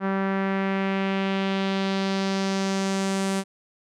sawtooth tone with low-pass filter sweep, 193.7 Hz, G3, 20 cents flat, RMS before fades -25 dBFS, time 0-3.44 s, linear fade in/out 50 ms, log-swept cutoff 1500 to 9200 Hz, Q 1.7, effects none

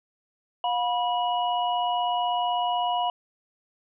sine tone cluster, 714 / 978 / 2915 Hz, F5 / B5 / F#7, +38 / -17 / -26 cents, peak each -25 / -27 / -33 dBFS, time 0.64-3.1 s, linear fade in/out 2 ms, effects none

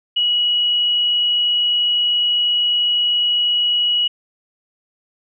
sine tone, 2917 Hz, F#7, 25 cents flat, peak -14 dBFS, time 0.16-4.08 s, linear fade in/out 10 ms, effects none

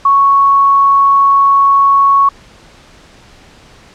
sine tone, 1108.7 Hz, C#6, in tune, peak -5 dBFS, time 0.05-2.29 s, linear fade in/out 5 ms, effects pink hiss -41 dBFS RMS until 3.94 s + low-pass 6000 Hz 12 dB/octave

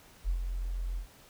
sine tone with ADSR envelope, 43.8 Hz, F1, 6 cents sharp, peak -25 dBFS, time 0.24-1.07 s, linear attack 46 ms, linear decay 95 ms, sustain -6 dB, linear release 98 ms, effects pink hiss -57 dBFS RMS until 1.29 s

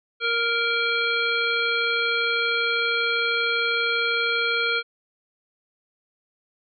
harmonic tone, 466.3 Hz, A#4, 1 cent sharp, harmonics 1 / 3 / 5 / 7 / 9, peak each -29 / -24 / -26 / -29 / -31 dBFS, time 0.2-4.83 s, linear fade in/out 50 ms, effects none

